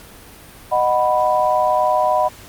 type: chord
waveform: sine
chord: B major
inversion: first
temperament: just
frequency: 617.4 / 740.8 / 987.8 Hz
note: D#5 / F#5 / B5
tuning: -14 / +2 / 0 cents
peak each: -18 dBFS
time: 0.71-2.29 s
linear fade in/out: 20 ms
effects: pink hiss -41 dBFS RMS until 2.48 s + Opus 48 kbps